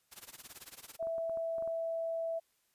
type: noise with tremolo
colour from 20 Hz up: white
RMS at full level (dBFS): -47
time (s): 0.11-0.97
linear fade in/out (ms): 20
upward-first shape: sine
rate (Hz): 18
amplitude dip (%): 90
type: tone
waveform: sine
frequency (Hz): 659.3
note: E5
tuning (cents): 0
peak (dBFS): -33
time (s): 0.99-2.4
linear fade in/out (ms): 20
type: clicks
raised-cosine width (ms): 1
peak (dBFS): -37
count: 8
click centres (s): 1.027 / 1.071 / 1.182 / 1.296 / 1.373 / 1.583 / 1.624 / 1.676
effects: white hiss -75 dBFS RMS until 2.74 s + resampled to 32000 Hz